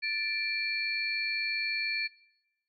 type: tone cluster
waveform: sine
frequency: 1759 / 2355 / 4371 Hz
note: A6 / D7 / C#8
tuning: -1 / +4 / -25 cents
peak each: -38 / -31 / -36 dBFS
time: 0.02-2.08 s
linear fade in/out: 20 ms
effects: noise-tail reverb RT60 1.0 s tail -22 dB re dry